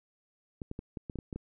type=clicks; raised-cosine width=3 ms; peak=-25 dBFS; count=9; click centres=0.618 / 0.714 / 0.791 / 0.972 / 1.098 / 1.157 / 1.188 / 1.328 / 1.36 s; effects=none